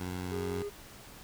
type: tone with vibrato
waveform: 15% pulse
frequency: 90.7 Hz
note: F#2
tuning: 34 cents flat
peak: -29 dBFS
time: 0-0.63 s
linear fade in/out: 5 ms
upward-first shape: sine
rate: 17 Hz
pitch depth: 10 cents each way
type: tone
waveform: triangle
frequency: 408.4 Hz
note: G#4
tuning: 29 cents flat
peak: -33 dBFS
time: 0.31-0.7 s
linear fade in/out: 20 ms
effects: pink hiss -51 dBFS RMS until 1.23 s